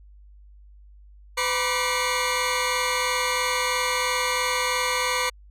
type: tone cluster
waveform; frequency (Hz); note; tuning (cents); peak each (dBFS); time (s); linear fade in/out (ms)
20% pulse; 505 / 967 / 1170 / 2162; B4 / B5 / D6 / C#7; +39 / -37 / -7 / -44; -23; 1.37-5.3; 10
effects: added 50 Hz sine -46 dBFS peak until 5.5 s + low-pass 12000 Hz 12 dB/octave